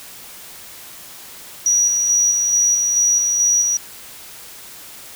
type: tone with tremolo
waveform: sine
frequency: 5800 Hz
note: F#8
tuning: 35 cents flat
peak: -12 dBFS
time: 1.66-3.77 s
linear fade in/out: 2 ms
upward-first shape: square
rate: 2.3 Hz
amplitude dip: 30%
effects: white hiss -38 dBFS RMS until 5.15 s